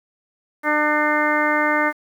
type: harmonic tone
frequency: 300 Hz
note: D4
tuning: 37 cents sharp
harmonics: 1 / 2 / 3 / 4 / 5 / 6 / 7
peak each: -24 / -24 / -24 / -24 / -24 / -24 / -24 dBFS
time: 0.63-1.93 s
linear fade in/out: 50 ms
effects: 8-bit